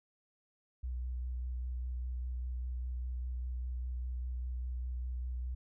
sine tone with vibrato, 62 Hz, B1, 7 cents sharp, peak -35 dBFS, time 0.83-5.55 s, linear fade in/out 10 ms, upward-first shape square, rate 5 Hz, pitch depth 13 cents each way, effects none

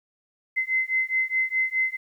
sine beating tone pair, 2055 / 2059.8 Hz, C7 / C7, -32 / -28 cents, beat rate 4.8 Hz, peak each -25 dBFS, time 0.56-1.97 s, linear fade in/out 20 ms, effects 10-bit

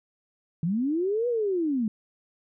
sine linear two-way sweep, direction up then down, 153.4 to 493.9 to 206.3 Hz, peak -23 dBFS, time 0.63-1.88 s, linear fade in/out 2 ms, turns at 1.28 s, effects none

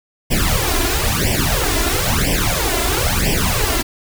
pink noise with flanger, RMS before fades -17 dBFS, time 0.3-3.83 s, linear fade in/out 20 ms, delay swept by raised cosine 0.37 to 2.97 ms, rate 1 Hz, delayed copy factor +1, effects none

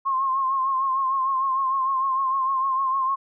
sine tone with vibrato, 1066 Hz, C6, 32 cents sharp, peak -20 dBFS, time 0.05-3.16 s, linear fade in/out 20 ms, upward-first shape triangle, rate 6.6 Hz, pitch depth 58 cents each way, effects none

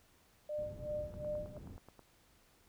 sine tone with tremolo, 600 Hz, D5, 37 cents sharp, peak -35 dBFS, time 0.49-1.58 s, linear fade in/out 5 ms, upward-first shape sine, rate 2.7 Hz, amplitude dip 90%
white low-pass noise, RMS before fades -49 dBFS, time 0.58-1.77 s, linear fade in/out 10 ms, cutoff 160 Hz, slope 12 dB/octave
click train, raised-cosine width 1 ms, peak -40 dBFS, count 9, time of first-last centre 1.14-1.993 s, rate 9.38 Hz
effects pink hiss -68 dBFS RMS until 2.68 s

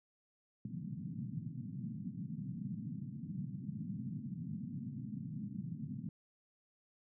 pink band-pass noise, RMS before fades -43 dBFS, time 0.65-6.09 s, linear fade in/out 2 ms, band 120 to 240 Hz, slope 48 dB/octave, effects none

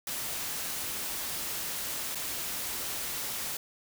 white noise with dropouts, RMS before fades -35 dBFS, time 0.07-3.57 s, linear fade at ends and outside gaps 2 ms, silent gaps 2.148-2.154 s, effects none

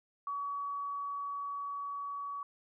sine tone with level ramp, 1133 Hz, C#6, 37 cents sharp, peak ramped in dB -34 to -37 dBFS, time 0.27-2.43 s, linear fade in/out 2 ms, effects none

